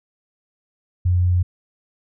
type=tone; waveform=sine; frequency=89.4 Hz; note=F2; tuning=41 cents sharp; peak=-14 dBFS; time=1.05-1.43 s; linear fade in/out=10 ms; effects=none